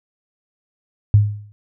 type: tone with exponential decay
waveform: sine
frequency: 103.83 Hz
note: G#2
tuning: in tune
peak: -5 dBFS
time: 1.14-1.52 s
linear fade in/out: 0 ms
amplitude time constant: 82 ms
effects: none